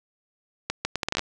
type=accelerating click train; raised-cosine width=0.2 ms; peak=-8 dBFS; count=10; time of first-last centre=0.7-1.194 s; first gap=150 ms; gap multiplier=0.71; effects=resampled to 24000 Hz + 7-bit